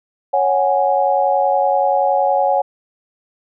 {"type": "chord", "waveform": "sine", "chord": "C# suspended fourth", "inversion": "none", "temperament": "equal", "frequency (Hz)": [554.4, 740, 830.6], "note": ["C#5", "F#5", "G#5"], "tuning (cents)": [0, 0, 0], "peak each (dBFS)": -17, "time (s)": [0.33, 2.62], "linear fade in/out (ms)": 10, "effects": []}